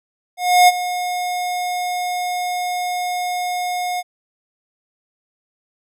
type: tone with ADSR envelope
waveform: square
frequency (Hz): 720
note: F#5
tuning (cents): -47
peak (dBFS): -7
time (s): 0.37-4.03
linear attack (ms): 310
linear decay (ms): 30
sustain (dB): -14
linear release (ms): 38
effects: resampled to 32000 Hz